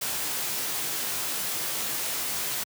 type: noise with comb filter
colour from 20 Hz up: white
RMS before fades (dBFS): -30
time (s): 0.01-2.64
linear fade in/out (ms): 10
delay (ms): 18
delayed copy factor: -0.55
effects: high-pass 100 Hz 12 dB/octave